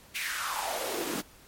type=noise with high-pass filter sweep; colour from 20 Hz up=pink; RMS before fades=-33 dBFS; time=0.14-1.22 s; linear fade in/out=20 ms; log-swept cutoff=2400 to 230 Hz; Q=3.8; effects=pink hiss -55 dBFS RMS until 1.47 s + MP3 64 kbps